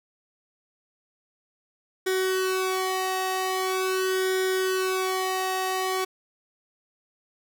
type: tone with flanger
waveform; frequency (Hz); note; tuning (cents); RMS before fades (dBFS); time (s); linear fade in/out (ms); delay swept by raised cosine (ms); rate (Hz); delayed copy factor
sawtooth; 375.6; F#4; +26; -26; 2.06-6.05; 10; 0.56 to 1.08; 0.43; +0.9
effects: none